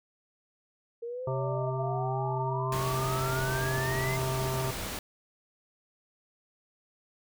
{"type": "exponential sweep", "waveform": "sine", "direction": "up", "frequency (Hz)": [461.3, 2093], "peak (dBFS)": -34, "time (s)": [1.02, 4.17], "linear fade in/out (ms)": 10}
{"type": "harmonic tone", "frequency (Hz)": 130.81, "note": "C3", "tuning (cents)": 0, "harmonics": [1, 3, 5, 7, 9], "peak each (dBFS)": [-31, -36, -38, -39, -41], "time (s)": [1.27, 4.71], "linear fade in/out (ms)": 5}
{"type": "noise", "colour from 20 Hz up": "pink", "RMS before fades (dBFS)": -36, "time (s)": [2.72, 4.99], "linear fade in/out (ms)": 2}
{"effects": []}